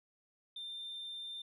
sine tone, 3591 Hz, A7, 35 cents sharp, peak -40 dBFS, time 0.56-1.42 s, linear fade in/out 5 ms, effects tanh soft clip ceiling -39 dBFS

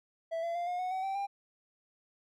triangle tone with pitch steps, 659.3 / 677.4 / 696.1 / 715.2 / 734.9 / 755.2 / 775.9 / 797.3 Hz, E5 / E5 / F5 / F5 / F#5 / F#5 / G5 / G5, 0 / +47 / -6 / +41 / -12 / +35 / -18 / +29 cents, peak -30 dBFS, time 0.31-1.27 s, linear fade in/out 20 ms, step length 120 ms, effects none

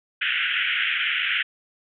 white band-pass noise, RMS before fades -24 dBFS, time 0.21-1.43 s, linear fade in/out 10 ms, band 1400 to 3200 Hz, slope 96 dB/octave, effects none

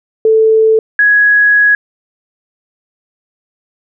sine tone pair in turn, 441.1 / 1669.7 Hz, A4 / G#6, +4 / +9 cents, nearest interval octave + major seventh, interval 2305 cents, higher second, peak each -5 dBFS, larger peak neither, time 0.25-0.79 / 0.99-1.75 s, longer second, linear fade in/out 2 ms, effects none

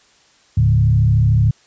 sine tone with frequency modulation, 111.5 Hz, A2, 23 cents sharp, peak -10 dBFS, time 0.57-1.51 s, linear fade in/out 5 ms, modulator 33.4 Hz, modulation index 1, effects white hiss -53 dBFS RMS until 1.66 s + resampled to 16000 Hz

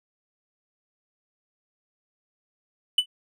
triangle tone with exponential decay, 2987 Hz, F#7, 16 cents sharp, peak -11 dBFS, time 2.98-3.06 s, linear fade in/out 5 ms, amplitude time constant 16 ms, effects none

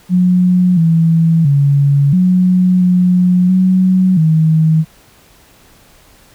sine tone with pitch steps, 180.9 / 164.2 / 141.2 / 182.6 / 180.5 / 185.8 / 158.7 Hz, F#3 / E3 / C#3 / F#3 / F#3 / F#3 / D#3, -39 / -6 / +32 / -23 / -43 / +7 / +35 cents, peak -7 dBFS, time 0.09-4.85 s, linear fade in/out 50 ms, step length 680 ms, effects pink hiss -46 dBFS RMS until 6.34 s

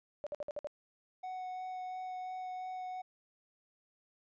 sine tone bursts, 587.3 Hz, D5, in tune, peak -36 dBFS, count 6, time 0.24-0.671 s, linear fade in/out 0 ms, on 26 ms, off 55 ms
triangle tone with vibrato, 740 Hz, F#5, in tune, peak -37 dBFS, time 1.23-3.02 s, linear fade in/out 10 ms, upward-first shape sine, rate 2.9 Hz, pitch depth 8 cents each way
effects resampled to 16000 Hz

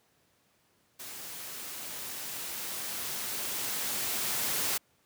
white noise with level ramp, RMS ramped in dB -43 to -30 dBFS, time 0.99-4.78 s, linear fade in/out 10 ms, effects pink hiss -69 dBFS RMS until 5.05 s + high-pass 100 Hz 12 dB/octave

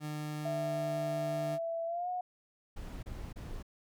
30% pulse tone, 150.9 Hz, D3, 47 cents sharp, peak -34 dBFS, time 0-1.59 s, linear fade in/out 50 ms
sine tone with pitch glide, 665 to 725.2 Hz, E5 to F#5, +15 to -35 cents, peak -33 dBFS, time 0.45-2.21 s, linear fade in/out 5 ms, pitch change +150 cents, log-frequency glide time 1.86-2.09 s
brown noise bursts, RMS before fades -42 dBFS, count 3, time 2.76-3.628 s, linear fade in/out 10 ms, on 270 ms, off 29 ms
effects none

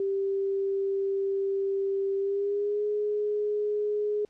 sine tone with pitch glide, 392 to 417.7 Hz, G4 to G#4, 0 to +10 cents, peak -25 dBFS, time 0-4.25 s, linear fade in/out 2 ms, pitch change +110 cents, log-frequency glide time 2.17-2.84 s, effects pink hiss -67 dBFS RMS until 4.29 s + low-pass 6000 Hz 12 dB/octave

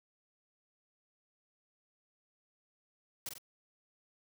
white noise with echo, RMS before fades -40 dBFS, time 3.26-3.29 s, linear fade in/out 2 ms, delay 46 ms, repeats 2, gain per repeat -5 dB, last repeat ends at 3.382 s, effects none

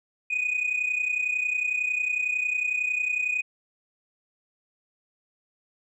sine tone pair together, 2458 / 2489 Hz, D#7 / D#7, -22 / 0 cents, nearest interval unison, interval 22 cents, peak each -27 / -24 dBFS, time 0.3-3.42 s, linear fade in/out 10 ms, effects tanh soft clip ceiling -20 dBFS

